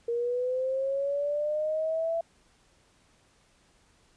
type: linear sweep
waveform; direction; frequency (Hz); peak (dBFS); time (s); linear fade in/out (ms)
sine; up; 466.2 to 670; -26; 0.08-2.21; 5
effects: pink hiss -64 dBFS RMS until 4.16 s + resampled to 22050 Hz